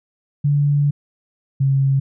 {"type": "tone pair in turn", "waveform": "sine", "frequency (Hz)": [144.3, 136.2], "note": ["D3", "C#3"], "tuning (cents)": [-30, -30], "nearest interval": "minor second", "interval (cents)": 100, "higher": "first", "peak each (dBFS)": -13, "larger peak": "neither", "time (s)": [[0.44, 0.91], [1.6, 2]], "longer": "first", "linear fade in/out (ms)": 10, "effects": []}